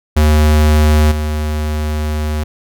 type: tone with level steps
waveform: square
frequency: 76.1 Hz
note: D#2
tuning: 38 cents flat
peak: -8 / -16 dBFS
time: 0.16-2.44 s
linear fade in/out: 10 ms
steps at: 1.11 s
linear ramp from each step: 10 ms
effects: none